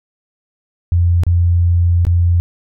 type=tone with dropouts; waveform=sine; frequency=86.7 Hz; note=F2; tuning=12 cents flat; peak=-9 dBFS; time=0.92-2.4 s; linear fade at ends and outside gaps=0 ms; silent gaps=1.235-1.266 / 2.051-2.068 s; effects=none